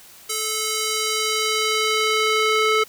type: tone with band-pass filter sweep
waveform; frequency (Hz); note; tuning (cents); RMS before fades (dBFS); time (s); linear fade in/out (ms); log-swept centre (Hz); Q
square; 434.6; A4; -21; -21; 0.29-2.84; 10; 8900 to 1900; 0.73
effects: white hiss -46 dBFS RMS until 2.88 s